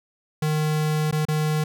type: tone with dropouts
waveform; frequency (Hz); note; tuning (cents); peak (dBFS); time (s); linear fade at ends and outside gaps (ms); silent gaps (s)
square; 153.6; D#3; -22; -21; 0.42-1.64; 5; 1.112-1.125 / 1.253-1.284
effects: none